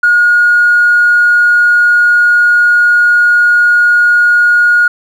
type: tone with tanh clipping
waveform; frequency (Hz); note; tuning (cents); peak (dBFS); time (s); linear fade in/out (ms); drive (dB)
triangle; 1438; F#6; -50; -4; 0.03-4.88; 5; 1
effects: none